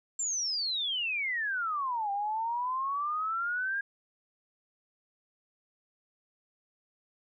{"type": "exponential two-way sweep", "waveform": "sine", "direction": "down then up", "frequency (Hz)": [7459, 790, 1633], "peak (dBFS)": -29, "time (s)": [0.19, 3.81], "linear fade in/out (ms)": 5, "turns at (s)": 2.11, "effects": []}